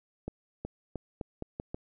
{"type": "accelerating click train", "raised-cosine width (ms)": 2, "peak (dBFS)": -22, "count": 7, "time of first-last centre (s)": [0.28, 1.745], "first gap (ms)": 370, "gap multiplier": 0.83, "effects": []}